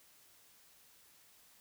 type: silence
effects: white hiss -64 dBFS RMS until 1.6 s